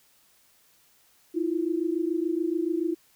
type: tone pair together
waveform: sine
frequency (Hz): 320.8 / 347.8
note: E4 / F4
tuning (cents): -47 / -7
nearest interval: minor second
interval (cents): 140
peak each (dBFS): -27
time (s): 1.34-2.95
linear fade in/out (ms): 20
effects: white hiss -62 dBFS RMS until 3.15 s